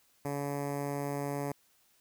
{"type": "tone with notch filter", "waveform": "10% pulse", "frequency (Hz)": 142.3, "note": "C#3", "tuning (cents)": 46, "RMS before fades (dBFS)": -35, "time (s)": [0.25, 1.52], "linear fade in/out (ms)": 2, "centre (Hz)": 3500, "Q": 0.52, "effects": ["white hiss -68 dBFS RMS until 2 s"]}